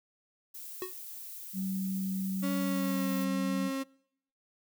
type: noise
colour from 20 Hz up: violet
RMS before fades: -44 dBFS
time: 0.54-3.25 s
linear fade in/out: 10 ms
type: tone with exponential decay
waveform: square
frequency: 370 Hz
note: F#4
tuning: in tune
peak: -32 dBFS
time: 0.82-0.98 s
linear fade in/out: 1 ms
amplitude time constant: 34 ms
type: tone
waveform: sine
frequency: 190.9 Hz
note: G3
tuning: 46 cents flat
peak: -31 dBFS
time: 1.53-3.71 s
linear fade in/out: 50 ms
type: tone with pitch glide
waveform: 35% pulse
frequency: 279.3 to 269.3 Hz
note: C#4 to C#4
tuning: +13 to -50 cents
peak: -30 dBFS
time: 2.42-3.84 s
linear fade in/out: 20 ms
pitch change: -63 cents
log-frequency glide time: 2.56-3.1 s
effects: noise-tail reverb RT60 0.7 s tail -25 dB re dry